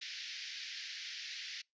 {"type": "band-pass noise", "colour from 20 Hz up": "white", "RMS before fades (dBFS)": -45, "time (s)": [0.01, 1.62], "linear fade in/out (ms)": 10, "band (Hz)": [1700, 5500], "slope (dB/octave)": 48, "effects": ["noise-tail reverb RT60 0.2 s tail -26 dB re dry", "resampled to 16000 Hz"]}